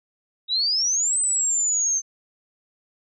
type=exponential two-way sweep; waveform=sine; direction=up then down; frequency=3765 to 8220 to 6240 Hz; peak=-19 dBFS; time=0.48-2.02 s; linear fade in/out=50 ms; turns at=1.18 s; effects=none